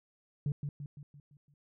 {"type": "tone with echo", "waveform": "sine", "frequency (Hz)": 144, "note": "D3", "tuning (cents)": -34, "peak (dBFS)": -27, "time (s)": [0.46, 0.52], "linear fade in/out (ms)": 2, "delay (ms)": 170, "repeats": 6, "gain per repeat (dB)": -6, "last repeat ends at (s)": 1.54, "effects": ["tanh soft clip ceiling -27 dBFS"]}